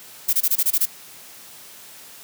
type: noise bursts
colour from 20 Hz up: violet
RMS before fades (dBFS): -18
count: 8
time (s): 0.28-0.857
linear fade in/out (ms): 10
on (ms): 52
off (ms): 23
effects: white hiss -43 dBFS RMS until 2.23 s + high-pass 100 Hz 12 dB/octave